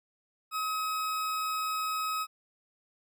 40% pulse tone, 1273 Hz, D#6, 39 cents sharp, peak -29 dBFS, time 0.51-2.27 s, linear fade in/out 50 ms, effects none

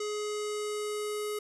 square tone with low-pass filter sweep, 420 Hz, G#4, 19 cents sharp, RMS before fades -34 dBFS, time 0-1.39 s, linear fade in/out 5 ms, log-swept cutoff 6900 to 11000 Hz, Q 2.2, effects none

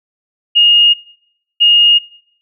sine tone pair in turn, 2851 / 2851 Hz, F7 / F7, +35 / +35 cents, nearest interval unison, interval 0 cents, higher neither, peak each -5 dBFS, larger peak neither, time 0.55-0.94 / 1.6-1.99 s, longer neither, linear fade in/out 20 ms, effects noise-tail reverb RT60 0.7 s tail -21 dB re dry

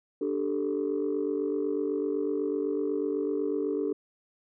sine chord, D suspended fourth, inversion none, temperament equal, 293.7 / 392 / 440 Hz, D4 / G4 / A4, 0 / 0 / 0 cents, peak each -30 dBFS, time 0.21-3.93 s, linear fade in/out 5 ms, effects tanh soft clip ceiling -20 dBFS

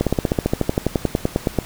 slowing click train, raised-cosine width 2 ms, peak -3 dBFS, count 20, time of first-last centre 0.01-1.587 s, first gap 57 ms, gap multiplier 1.04, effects pink hiss -37 dBFS RMS until 1.65 s

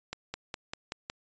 accelerating click train, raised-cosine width 0.2 ms, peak -18 dBFS, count 6, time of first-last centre 0.13-1.099 s, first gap 210 ms, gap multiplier 0.96, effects resampled to 16000 Hz

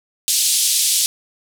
white band-pass noise, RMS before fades -17 dBFS, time 0.28-1.06 s, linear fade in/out 0 ms, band 3300 to 11000 Hz, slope 24 dB/octave, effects none

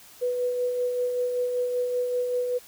sine tone with tremolo, 493.9 Hz, B4, in tune, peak -22 dBFS, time 0.21-2.59 s, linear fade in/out 20 ms, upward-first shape sine, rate 5.2 Hz, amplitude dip 35%, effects white hiss -50 dBFS RMS until 2.67 s

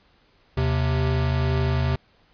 square tone pair together, 78.5 / 130.17 Hz, D#2 / C3, +16 / -9 cents, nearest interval major sixth, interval 875 cents, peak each -24 / -23 dBFS, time 0.57-1.96 s, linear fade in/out 5 ms, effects pink hiss -60 dBFS RMS until 2.33 s + resampled to 11025 Hz

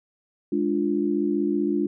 sine chord, D diminished, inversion second, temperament equal, 207.7 / 293.7 / 349.2 Hz, Ab3 / D4 / F4, 0 / 0 / 0 cents, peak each -27 / -24 / -25 dBFS, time 0.52-1.87 s, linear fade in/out 5 ms, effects none

